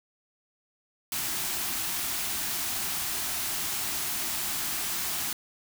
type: band-stop noise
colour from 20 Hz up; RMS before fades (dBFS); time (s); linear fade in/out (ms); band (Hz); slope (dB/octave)
white; -31; 1.12-5.33; 2; 410 to 620; 96
effects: none